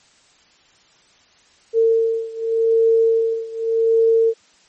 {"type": "beating tone pair", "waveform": "sine", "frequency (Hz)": [452.9, 453.75], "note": ["A#4", "A#4"], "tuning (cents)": [-50, -47], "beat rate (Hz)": 0.85, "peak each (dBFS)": [-16, -18], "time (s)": [1.73, 4.34], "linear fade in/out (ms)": 50, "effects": ["white hiss -54 dBFS RMS until 4.68 s", "MP3 32 kbps"]}